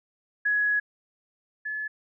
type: tone pair in turn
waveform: sine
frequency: 1678 / 1717.2 Hz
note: G#6 / A6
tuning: +17 / -43 cents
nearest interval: unison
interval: 40 cents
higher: second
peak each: -21 / -29 dBFS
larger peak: first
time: 0.45-0.8 / 1.65-1.88 s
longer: first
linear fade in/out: 10 ms
effects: none